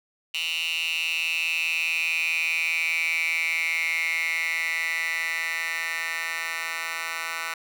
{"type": "tone with high-pass filter sweep", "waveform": "10% pulse", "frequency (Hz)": 164.81, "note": "E3", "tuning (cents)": 0, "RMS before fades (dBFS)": -27, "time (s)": [0.34, 7.54], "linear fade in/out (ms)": 5, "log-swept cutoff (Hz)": [2900, 1600], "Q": 9.5, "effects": []}